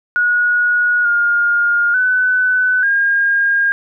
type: tone with pitch steps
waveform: sine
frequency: 1453 / 1417 / 1503 / 1618 Hz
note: F#6 / F6 / F#6 / G#6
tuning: -32 / +25 / +27 / -46 cents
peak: -11 dBFS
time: 0.16-3.72 s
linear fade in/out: 0 ms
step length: 890 ms
effects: none